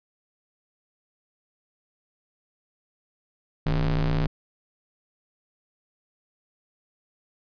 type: ring-modulated tone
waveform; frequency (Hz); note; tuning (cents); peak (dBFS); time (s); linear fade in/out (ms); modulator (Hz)
square; 62.8; B1; +30; -19; 3.66-4.27; 5; 90.9
effects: resampled to 11025 Hz